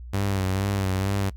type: tone with vibrato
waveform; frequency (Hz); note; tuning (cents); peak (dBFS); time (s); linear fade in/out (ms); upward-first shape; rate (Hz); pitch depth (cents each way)
sawtooth; 97; G2; -18; -19; 0.13-1.3; 10; sine; 2.2; 57
effects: noise-tail reverb RT60 0.1 s tail -21 dB re dry + added 60 Hz sine -36 dBFS peak until 1.36 s

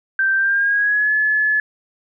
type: tone with pitch glide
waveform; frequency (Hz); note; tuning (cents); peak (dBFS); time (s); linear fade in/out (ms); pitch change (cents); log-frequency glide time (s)
sine; 1565 to 1716.5; G6 to A6; -3 to -43; -14; 0.19-1.6; 2; +160; 0.36-1.13
effects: none

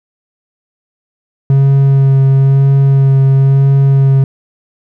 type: tone with vibrato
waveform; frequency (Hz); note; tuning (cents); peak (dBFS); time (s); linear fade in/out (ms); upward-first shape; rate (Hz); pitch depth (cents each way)
triangle; 136.4; C#3; -28; -3; 1.5-4.24; 2; sine; 1; 15
effects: none

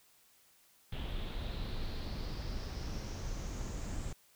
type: noise with low-pass filter sweep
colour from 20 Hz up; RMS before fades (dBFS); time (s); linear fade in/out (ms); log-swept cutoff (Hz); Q
brown; -39; 0.92-4.13; 5; 3300 to 7600; 4.8
effects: white hiss -66 dBFS RMS until 4.35 s

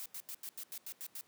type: noise bursts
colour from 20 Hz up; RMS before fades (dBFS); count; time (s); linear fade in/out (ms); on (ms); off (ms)
blue; -44; 9; 0-1.21; 0; 58; 86
effects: pink hiss -68 dBFS RMS until 1.27 s + high-pass 200 Hz 12 dB/octave

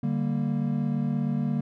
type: chord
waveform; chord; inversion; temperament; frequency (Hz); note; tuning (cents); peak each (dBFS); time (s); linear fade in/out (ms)
triangle; G minor; second; equal; 146.83 / 196 / 233.1; D3 / G3 / Bb3; 0 / 0 / 0; -26 / -28 / -26; 0.03-1.61; 5
effects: none

